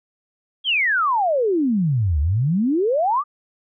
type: exponential two-way sweep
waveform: sine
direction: down then up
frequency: 3345 to 69.6 to 1243 Hz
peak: -16 dBFS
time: 0.64-3.24 s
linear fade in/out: 50 ms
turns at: 2.2 s
effects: none